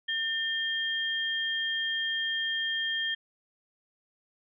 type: tone pair together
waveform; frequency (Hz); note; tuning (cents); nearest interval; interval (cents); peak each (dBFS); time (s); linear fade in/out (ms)
sine; 1800 / 3207; A6 / G7; +39 / +39; minor seventh; 1000; -31 / -30; 0.08-3.15; 10
effects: none